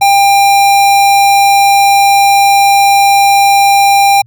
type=tone; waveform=square; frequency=797 Hz; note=G5; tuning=28 cents sharp; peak=-5 dBFS; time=0.01-4.22 s; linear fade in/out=10 ms; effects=added 117 Hz sine -39 dBFS peak until 4.26 s